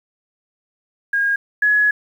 sine tone pair in turn, 1628 / 1687.2 Hz, G#6 / G#6, -35 / +27 cents, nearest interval minor second, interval 62 cents, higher second, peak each -15 / -12 dBFS, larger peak second, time 1.13-1.36 / 1.62-1.91 s, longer second, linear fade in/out 5 ms, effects 8-bit

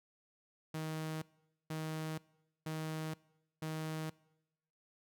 sawtooth tone bursts, 157.5 Hz, D#3, 21 cents sharp, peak -34 dBFS, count 4, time 0.74-4.1 s, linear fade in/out 5 ms, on 480 ms, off 480 ms, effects noise-tail reverb RT60 0.9 s tail -23 dB re dry

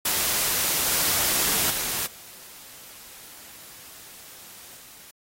white noise with level steps, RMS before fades -23 / -28 / -45 / -47 dBFS, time 0.05-5.11 s, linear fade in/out 5 ms, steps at 1.7 / 2.06 / 4.77 s, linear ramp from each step 5 ms, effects AAC 48 kbps

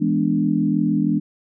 sine chord, E dominant seventh, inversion none, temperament equal, 164.81 / 207.7 / 246.9 / 293.7 Hz, E3 / G#3 / B3 / D4, 0 / 0 / 0 / 0 cents, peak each -23 / -21 / -23 / -21 dBFS, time 0-1.2 s, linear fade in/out 20 ms, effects none

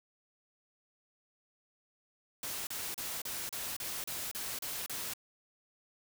white noise bursts, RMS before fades -39 dBFS, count 10, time 2.43-5.136 s, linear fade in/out 2 ms, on 240 ms, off 34 ms, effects none

